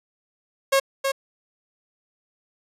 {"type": "tone with echo", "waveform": "sawtooth", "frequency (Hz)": 544, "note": "C#5", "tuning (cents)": -33, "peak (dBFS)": -12, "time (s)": [0.72, 0.8], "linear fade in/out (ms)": 10, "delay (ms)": 320, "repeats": 1, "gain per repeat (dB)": -5, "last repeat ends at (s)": 1.12, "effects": ["resampled to 32000 Hz"]}